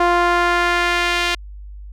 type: tone with band-pass filter sweep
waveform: sawtooth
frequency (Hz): 349.2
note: F4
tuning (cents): 0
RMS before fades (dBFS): -17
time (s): 0-1.35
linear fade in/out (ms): 5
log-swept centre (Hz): 940 to 2900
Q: 1.2
effects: added 50 Hz sine -32 dBFS peak until 1.92 s